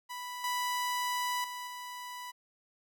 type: tone with level steps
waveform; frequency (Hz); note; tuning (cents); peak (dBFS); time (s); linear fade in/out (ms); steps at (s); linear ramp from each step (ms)
sawtooth; 987.8; B5; 0; -35 / -27 / -35 / -37; 0.09-2.32; 20; 0.44 / 1.44 / 1.67; 2
effects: none